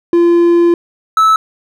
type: tone pair in turn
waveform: triangle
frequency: 343.3 / 1305.9 Hz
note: F4 / E6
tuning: -30 / -17 cents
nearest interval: octave + major seventh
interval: 2313 cents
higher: second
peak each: -4 dBFS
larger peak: neither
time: 0.13-0.74 / 1.17-1.36 s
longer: first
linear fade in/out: 2 ms
effects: none